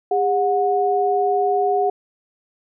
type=tone pair together; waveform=sine; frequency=404.4 / 730 Hz; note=G#4 / F#5; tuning=-46 / -24 cents; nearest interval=minor seventh; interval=1022 cents; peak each=-19 / -18 dBFS; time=0.11-1.9 s; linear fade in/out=5 ms; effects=none